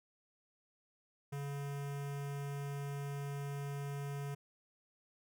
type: tone with notch filter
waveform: square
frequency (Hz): 141.4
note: C#3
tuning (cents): +35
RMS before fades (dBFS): -41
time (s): 1.32-4.35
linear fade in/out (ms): 10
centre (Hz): 4100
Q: 1.8
effects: none